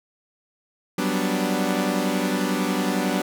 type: chord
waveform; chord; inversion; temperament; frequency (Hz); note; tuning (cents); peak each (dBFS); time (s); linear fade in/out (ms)
sawtooth; G major seventh; third; equal; 185 / 196 / 246.9 / 293.7; F#3 / G3 / B3 / D4; 0 / 0 / 0 / 0; -23; 0.98-3.22; 5
effects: none